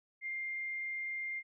sine tone, 2108 Hz, C7, 12 cents sharp, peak -36 dBFS, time 0.21-1.43 s, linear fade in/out 50 ms, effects none

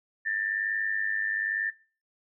sine tone with amplitude modulation, 1783 Hz, A6, 22 cents sharp, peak -23 dBFS, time 0.25-1.71 s, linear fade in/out 20 ms, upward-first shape sine, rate 101 Hz, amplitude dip 70%, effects noise-tail reverb RT60 0.4 s tail -24 dB re dry

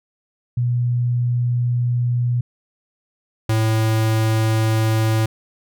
sine / square tone pair in turn, 121.7 / 110.66 Hz, B2 / A2, -25 / +10 cents, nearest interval major second, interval 165 cents, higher first, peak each -16 dBFS, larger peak neither, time 0.57-2.41 / 3.49-5.26 s, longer first, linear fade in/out 5 ms, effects none

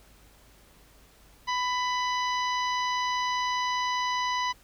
harmonic tone, 995 Hz, B5, 13 cents sharp, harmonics 1 / 2 / 3 / 4 / 5 / 6, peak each -27 / -33 / -37 / -39 / -41 / -43 dBFS, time 1.47-4.53 s, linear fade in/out 20 ms, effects added 50 Hz sine -58 dBFS peak until 4.63 s + pink hiss -58 dBFS RMS until 4.63 s

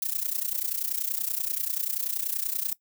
violet noise with amplitude modulation, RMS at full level -26 dBFS, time 0.02-2.73 s, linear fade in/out 2 ms, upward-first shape sine, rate 30.4 Hz, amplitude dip 85%, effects noise-tail reverb RT60 0.1 s tail -19 dB re dry

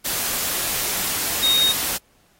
sine tone in noise, 3729 Hz, A#7, in tune, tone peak -15 dBFS, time 1.42-1.73 s, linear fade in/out 20 ms, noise white, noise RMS -24 dBFS, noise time 0.04-1.98 s, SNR +6 dB, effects pink hiss -60 dBFS RMS until 2.39 s + AAC 48 kbps

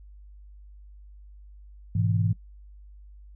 sine chord, E major, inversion first, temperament equal, 103.83 / 123.47 / 164.81 Hz, G#2 / B2 / E3, 0 / 0 / 0 cents, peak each -23 / -29 / -27 dBFS, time 1.95-2.33 s, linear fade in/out 5 ms, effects noise-tail reverb RT60 0.1 s tail -20 dB re dry + added 50 Hz sine -45 dBFS peak until 3.35 s

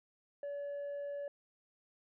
sine tone with tanh clipping, 571 Hz, D5, 49 cents flat, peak -39 dBFS, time 0.43-1.28 s, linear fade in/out 2 ms, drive 2 dB, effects none

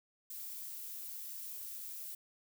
violet noise, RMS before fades -45 dBFS, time 0.3-2.15 s, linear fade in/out 5 ms, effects none

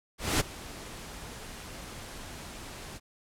pink noise with ADSR envelope, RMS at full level -24 dBFS, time 0.18-3 s, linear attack 220 ms, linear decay 19 ms, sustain -19 dB, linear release 39 ms, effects low-pass 11000 Hz 12 dB/octave

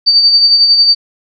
sine tone with tremolo, 4609 Hz, D8, 33 cents flat, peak -3 dBFS, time 0.06-0.95 s, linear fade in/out 20 ms, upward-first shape sine, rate 11 Hz, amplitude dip 45%, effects none

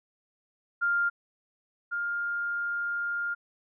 sine tone pair in turn, 1400 / 1406.6 Hz, F6 / F6, +4 / +12 cents, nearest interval unison, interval 8 cents, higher second, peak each -23 / -28 dBFS, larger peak first, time 0.81-1.1 / 1.91-3.35 s, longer second, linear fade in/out 20 ms, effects none

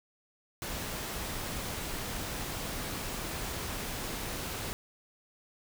pink noise, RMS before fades -37 dBFS, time 0.62-4.73 s, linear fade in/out 0 ms, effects none

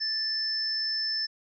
sine tone pair together, 1760 / 5278 Hz, A6 / E8, 0 / +1 cents, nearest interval octave + perfect fifth, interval 1901 cents, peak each -37 / -27 dBFS, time 0-1.27 s, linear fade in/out 20 ms, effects none

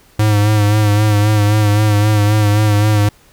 square tone with vibrato, 105.1 Hz, G#2, 21 cents sharp, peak -10 dBFS, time 0.19-3.09 s, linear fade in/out 5 ms, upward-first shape sine, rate 3.8 Hz, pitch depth 40 cents each way, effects pink hiss -49 dBFS RMS until 3.32 s

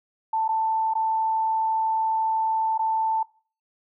sine tone with dropouts, 886 Hz, A5, 12 cents sharp, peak -21 dBFS, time 0.33-3.23 s, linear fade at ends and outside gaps 5 ms, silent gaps 0.48-0.489 / 0.937-0.952 / 2.778-2.792 s, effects noise-tail reverb RT60 0.4 s tail -20 dB re dry

